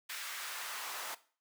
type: noise with high-pass filter sweep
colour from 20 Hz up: pink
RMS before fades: -42 dBFS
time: 0.09-1.15 s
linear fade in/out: 10 ms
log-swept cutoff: 1700 to 820 Hz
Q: 1.3
effects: noise-tail reverb RT60 0.4 s tail -17 dB re dry